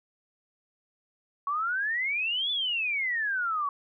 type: exponential two-way sweep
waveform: sine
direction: up then down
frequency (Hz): 1108.7 to 3510 to 1108.7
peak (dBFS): -26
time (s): 1.47-3.69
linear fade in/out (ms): 2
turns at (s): 2.51
effects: none